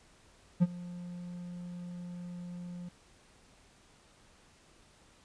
triangle tone with ADSR envelope, 176.3 Hz, F3, 17 cents sharp, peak -17 dBFS, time 0.6-2.89 s, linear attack 26 ms, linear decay 35 ms, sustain -21 dB, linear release 6 ms, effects pink hiss -62 dBFS RMS until 5.24 s + resampled to 22050 Hz

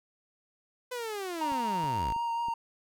sawtooth linear sweep, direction down, 507 to 43.55 Hz, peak -30 dBFS, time 0.91-2.13 s, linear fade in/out 10 ms
triangle tone with vibrato, 932.3 Hz, A#5, in tune, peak -27 dBFS, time 1.41-2.54 s, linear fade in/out 5 ms, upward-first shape triangle, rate 5.2 Hz, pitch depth 17 cents each way
click train, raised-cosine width 3 ms, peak -34 dBFS, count 4, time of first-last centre 1.52-2.485 s, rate 3.11 Hz
effects none

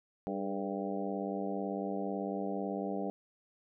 harmonic tone with a mistuned harmonic, 98 Hz, G2, in tune, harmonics 2 / 3 / 4 / 5 / 6 / 7 / 8, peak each -38 / -40 / -41 / -42 / -43 / -43 / -44 dBFS, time 0.27-3.1 s, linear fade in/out 0 ms, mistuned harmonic 4, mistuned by +61 cents, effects none

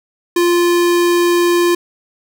square tone, 348.1 Hz, F4, 6 cents flat, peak -11 dBFS, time 0.36-1.75 s, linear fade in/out 5 ms, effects none

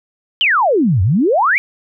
sine exponential two-way sweep, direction down then up, 3217 to 86.2 to 2372 Hz, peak -10 dBFS, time 0.41-1.58 s, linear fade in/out 0 ms, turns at 1.02 s, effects none

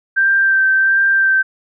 sine tone with vibrato, 1568 Hz, G6, in tune, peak -10 dBFS, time 0.16-1.43 s, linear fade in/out 20 ms, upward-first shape sine, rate 1.4 Hz, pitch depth 17 cents each way, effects none

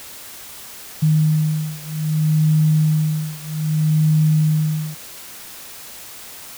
sine beating tone pair, 154.7 / 155.33 Hz, D#3 / D#3, -10 / -3 cents, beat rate 0.63 Hz, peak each -17 / -18 dBFS, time 1.02-4.95 s, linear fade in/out 10 ms, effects white hiss -37 dBFS RMS until 6.57 s

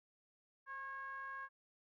triangle ring-modulated tone, 277.2 Hz, C#4, in tune, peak -39 dBFS, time 0.66-1.49 s, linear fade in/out 50 ms, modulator 1360 Hz, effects none

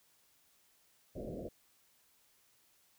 white low-pass noise, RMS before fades -43 dBFS, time 1.15-1.49 s, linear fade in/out 10 ms, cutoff 650 Hz, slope 96 dB/octave, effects white hiss -70 dBFS RMS until 2.98 s

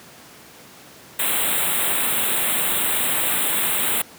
white band-stop noise, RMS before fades -21 dBFS, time 1.19-4.02 s, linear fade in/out 5 ms, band 3900 to 7700 Hz, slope 96 dB/octave, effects pink hiss -44 dBFS RMS until 4.18 s + high-pass 150 Hz 12 dB/octave

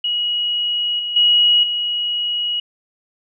sine tone with level steps, 2905 Hz, F#7, 32 cents flat, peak -17 / -21 / -10 / -18 dBFS, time 0.04-2.6 s, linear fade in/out 5 ms, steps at 0.99 / 1.16 / 1.63 s, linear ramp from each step 5 ms, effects none

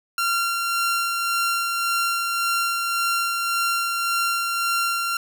sawtooth tone with tremolo, 1377 Hz, F6, 25 cents flat, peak -16 dBFS, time 0.18-5.17 s, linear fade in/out 2 ms, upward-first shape sine, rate 1.8 Hz, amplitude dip 30%, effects none

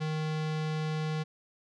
square tone with low-pass filter, 155.56 Hz, D#3, in tune, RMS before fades -32 dBFS, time 0-1.24 s, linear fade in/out 20 ms, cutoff 4500 Hz, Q 1.1, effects none

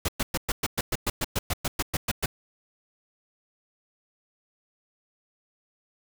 pink noise bursts, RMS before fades -26 dBFS, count 16, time 0.05-2.26 s, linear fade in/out 5 ms, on 35 ms, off 110 ms, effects none

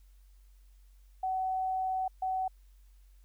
sine tone bursts at uneven times, 753 Hz, F#5, 30 cents sharp, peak -29 dBFS, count 2, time 1.23-2.08 / 2.22-2.48 s, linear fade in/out 5 ms, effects added 47 Hz sine -55 dBFS peak until 3.24 s + white hiss -73 dBFS RMS until 3.24 s

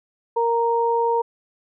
sine tone pair together, 465.5 / 931 Hz, A#4 / A#5, -2 / -2 cents, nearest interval octave, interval 1200 cents, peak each -20 dBFS, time 0.36-1.22 s, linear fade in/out 10 ms, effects none

